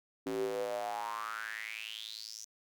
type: tone with high-pass filter sweep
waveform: square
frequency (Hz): 55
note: A1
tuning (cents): 0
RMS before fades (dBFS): -39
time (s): 0.26-2.45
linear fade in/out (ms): 5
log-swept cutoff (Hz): 310 to 6200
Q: 7.5
effects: none